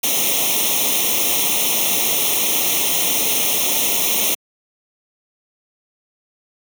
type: noise with comb filter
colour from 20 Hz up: white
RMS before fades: -18 dBFS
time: 0.03-4.35 s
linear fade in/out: 10 ms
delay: 0.32 ms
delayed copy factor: +1
effects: high-pass 200 Hz 12 dB/octave